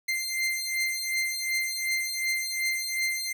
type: beating tone pair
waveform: sawtooth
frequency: 2088 / 2090.7 Hz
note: C7 / C7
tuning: -4 / -2 cents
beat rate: 2.7 Hz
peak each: -26 / -27 dBFS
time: 0.08-3.33 s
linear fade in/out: 10 ms
effects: none